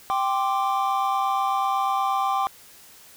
triangle chord, G suspended fourth, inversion none, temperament equal, 784 / 1046.5 / 1174.7 Hz, G5 / C6 / D6, 0 / 0 / 0 cents, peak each -22 / -25 / -24 dBFS, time 0.1-2.47 s, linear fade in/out 0 ms, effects white hiss -49 dBFS RMS until 3.16 s

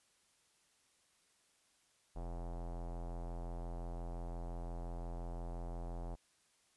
square tone with low-pass filter, 42.87 Hz, F1, 31 cents flat, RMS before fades -43 dBFS, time 2.15-6.16 s, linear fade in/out 20 ms, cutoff 770 Hz, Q 2.6, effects white hiss -73 dBFS RMS until 6.76 s + resampled to 24000 Hz

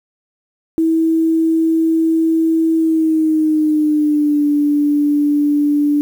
sine tone with pitch glide, 324.4 to 292.4 Hz, E4 to D4, -28 to -7 cents, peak -11 dBFS, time 0.78-6.01 s, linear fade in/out 0 ms, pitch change -179 cents, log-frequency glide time 2.76-4.45 s, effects 7-bit

